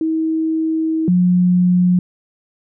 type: tone pair in turn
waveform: sine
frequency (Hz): 319.9 / 179.54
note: D#4 / F3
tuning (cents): +48 / +48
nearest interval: minor seventh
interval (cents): 1000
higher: first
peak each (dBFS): -15 / -10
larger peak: second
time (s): 0.01-1.08 / 1.08-1.99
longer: first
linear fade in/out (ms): 2
effects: none